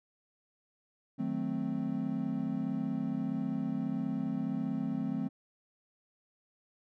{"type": "chord", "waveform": "triangle", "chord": "D# diminished seventh", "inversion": "none", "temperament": "equal", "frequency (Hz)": [155.56, 185, 220, 261.6], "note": ["D#3", "F#3", "A3", "C4"], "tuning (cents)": [0, 0, 0, 0], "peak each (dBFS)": [-38, -36, -34, -33], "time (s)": [1.18, 5.29], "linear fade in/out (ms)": 20, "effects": []}